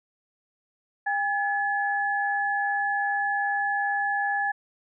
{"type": "tone pair together", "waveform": "sine", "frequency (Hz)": [806.5, 1709], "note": ["G5", "G#6"], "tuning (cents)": [49, 49], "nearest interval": "octave + minor second", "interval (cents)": 1300, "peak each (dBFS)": -26, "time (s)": [1.06, 4.52], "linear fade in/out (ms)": 10, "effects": []}